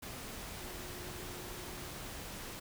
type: tone in noise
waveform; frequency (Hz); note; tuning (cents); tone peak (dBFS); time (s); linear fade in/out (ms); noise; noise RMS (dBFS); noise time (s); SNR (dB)
sine; 360; F#4; -47; -51; 0.6-1.9; 10; pink; -45; 0.02-2.6; -9
effects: none

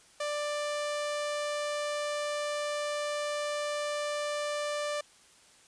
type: tone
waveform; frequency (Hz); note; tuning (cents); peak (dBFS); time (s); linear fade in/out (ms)
sawtooth; 590; D5; +8; -27; 0.2-5.01; 5
effects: white hiss -59 dBFS RMS until 5.67 s + resampled to 22050 Hz

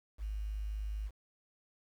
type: tone with quantisation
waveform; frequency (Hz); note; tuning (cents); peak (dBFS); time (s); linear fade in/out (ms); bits
sine; 52.1; G#1; +6; -35; 0.18-1.11; 50; 10
effects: none

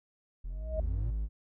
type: exponential sweep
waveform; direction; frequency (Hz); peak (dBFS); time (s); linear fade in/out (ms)
triangle; up; 38.56 to 122.5; -33; 0.44-1.11; 10
type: tone with exponential growth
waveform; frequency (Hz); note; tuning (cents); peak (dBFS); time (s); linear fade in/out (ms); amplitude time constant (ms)
sine; 629; D#5; +19; -30; 0.5-0.8; 5; 65
type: tone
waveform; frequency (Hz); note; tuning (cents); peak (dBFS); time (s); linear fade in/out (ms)
triangle; 53; G#1; +36; -28; 0.72-1.29; 50
effects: none

